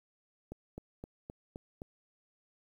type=click train; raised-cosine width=2 ms; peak=-29 dBFS; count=6; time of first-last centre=0.52-1.819 s; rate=3.85 Hz; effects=10-bit